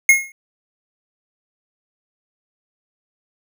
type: tone with exponential decay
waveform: square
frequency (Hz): 2157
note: C#7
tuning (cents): -48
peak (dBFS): -5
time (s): 0.09-0.32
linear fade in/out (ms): 2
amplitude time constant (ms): 50
effects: none